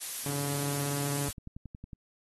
blue noise, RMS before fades -35 dBFS, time 0-1.33 s, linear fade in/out 20 ms
sawtooth tone, 142.3 Hz, C#3, 46 cents sharp, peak -29 dBFS, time 0.26-1.29 s, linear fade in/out 2 ms
click train, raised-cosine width 5 ms, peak -30 dBFS, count 8, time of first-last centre 1.29-1.932 s, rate 10.9 Hz
effects AAC 32 kbps

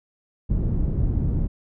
pink low-pass noise, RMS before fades -22 dBFS, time 0.49-1.48 s, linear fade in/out 20 ms, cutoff 170 Hz, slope 12 dB/octave, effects none

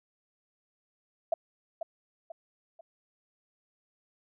sine tone with echo, 660 Hz, E5, 2 cents sharp, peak -23 dBFS, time 1.32-1.34 s, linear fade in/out 5 ms, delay 490 ms, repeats 3, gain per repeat -8 dB, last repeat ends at 2.81 s, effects none

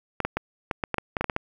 clicks, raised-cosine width 0.5 ms, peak -10 dBFS, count 12, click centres 0.203 / 0.25 / 0.37 / 0.712 / 0.838 / 0.943 / 0.983 / 1.168 / 1.21 / 1.243 / 1.298 / 1.364 s, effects 8-bit

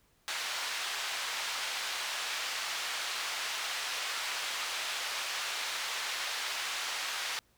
white band-pass noise, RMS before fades -36 dBFS, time 0.28-7.39 s, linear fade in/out 0 ms, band 860 to 4200 Hz, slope 12 dB/octave, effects pink hiss -69 dBFS RMS until 7.57 s

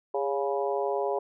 harmonic tone with a mistuned harmonic, 140 Hz, C#3, 18 cents sharp, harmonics 3 / 4 / 5 / 6 / 7, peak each -29 / -31 / -33 / -35 / -36 dBFS, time 0.14-1.19 s, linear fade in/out 5 ms, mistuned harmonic 3, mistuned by -46 cents, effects none

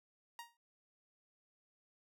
sawtooth tone with exponential decay, 939 Hz, A#5, 12 cents sharp, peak -40 dBFS, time 0.39-0.57 s, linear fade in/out 1 ms, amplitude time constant 37 ms, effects none

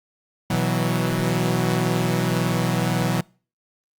sawtooth chord, B suspended fourth, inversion none, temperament equal with one note detuned, 123.47 / 163.11 / 185 Hz, B2 / E3 / F#3, 0 / -18 / 0 cents, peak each -20 dBFS, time 0.5-3.21 s, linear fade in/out 5 ms, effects noise-tail reverb RT60 0.4 s tail -25 dB re dry + Opus 48 kbps

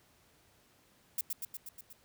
violet noise with echo, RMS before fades -33 dBFS, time 1.18-1.21 s, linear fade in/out 2 ms, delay 120 ms, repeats 6, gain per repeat -3 dB, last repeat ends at 1.93 s, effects pink hiss -66 dBFS RMS until 2.04 s + high-pass 60 Hz 12 dB/octave

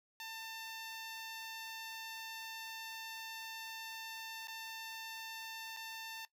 10% pulse tone with dropouts, 896 Hz, A5, 31 cents sharp, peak -36 dBFS, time 0.2-6.25 s, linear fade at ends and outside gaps 1 ms, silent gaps 4.472-4.482 / 5.765-5.77 s, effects noise-tail reverb RT60 0.1 s tail -17 dB re dry

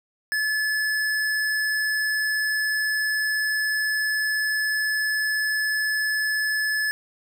sine tone with hard clipping, 1723 Hz, A6, 37 cents flat, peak -23 dBFS, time 0.32-6.91 s, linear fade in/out 0 ms, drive 17 dB, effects none

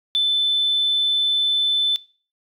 sine tone, 3520 Hz, A7, in tune, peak -15 dBFS, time 0.15-1.96 s, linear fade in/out 0 ms, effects noise-tail reverb RT60 0.4 s tail -22 dB re dry + tanh soft clip ceiling -11 dBFS

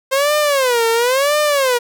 sawtooth tone with vibrato, 523.3 Hz, C5, in tune, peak -9 dBFS, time 0.11-1.79 s, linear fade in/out 20 ms, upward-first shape sine, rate 0.97 Hz, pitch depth 240 cents each way, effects none

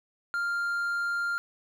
triangle tone, 1396.9 Hz, F6, in tune, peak -25 dBFS, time 0.34-1.38 s, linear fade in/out 0 ms, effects none

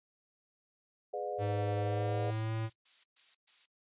sine chord, G# diminished seventh, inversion none, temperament just, 415.3 / 498.4 / 598 / 717.6 Hz, G#4 / B4 / D5 / F5, 0 / +16 / +31 / +47 cents, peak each -40 dBFS, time 1.13-2.31 s, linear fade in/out 10 ms
square tone with pitch glide, 104 to 111.46 Hz, G#2 to A2, +3 to +23 cents, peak -34 dBFS, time 1.38-2.7 s, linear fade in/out 50 ms, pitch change +120 cents, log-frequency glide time 1.79-2.54 s
violet noise bursts, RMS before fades -48 dBFS, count 5, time 2.23-3.66 s, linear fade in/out 10 ms, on 190 ms, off 120 ms
effects noise-tail reverb RT60 0.1 s tail -19 dB re dry + resampled to 8000 Hz

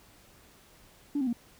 sine tone with pitch steps, 288 / 261.1 / 236.6 Hz, D4 / C4 / A#3, -34 / -3 / +26 cents, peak -25 dBFS, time 1.15-1.33 s, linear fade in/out 5 ms, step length 60 ms, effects tanh soft clip ceiling -22 dBFS + pink hiss -58 dBFS RMS until 1.59 s

